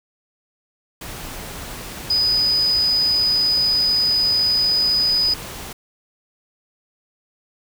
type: tone in noise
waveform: sine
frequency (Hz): 4978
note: D#8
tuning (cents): 0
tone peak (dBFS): -15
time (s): 2.1-5.34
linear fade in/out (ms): 5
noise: pink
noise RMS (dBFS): -33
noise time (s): 1.01-5.73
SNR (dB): +15
effects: none